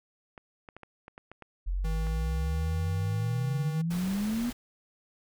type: clicks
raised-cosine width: 0.5 ms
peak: -30 dBFS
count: 9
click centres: 0.378 / 0.688 / 0.766 / 0.833 / 1.081 / 1.179 / 1.316 / 1.423 / 2.069 s
type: exponential sweep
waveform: sine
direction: up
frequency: 42.77 to 246.7 Hz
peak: -27 dBFS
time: 1.66-4.51 s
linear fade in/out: 20 ms
type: tone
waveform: square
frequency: 160 Hz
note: D#3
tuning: 49 cents sharp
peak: -35 dBFS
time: 1.84-3.82 s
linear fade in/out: 10 ms
type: noise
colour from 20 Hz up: pink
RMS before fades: -41 dBFS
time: 3.9-4.53 s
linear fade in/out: 10 ms
effects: none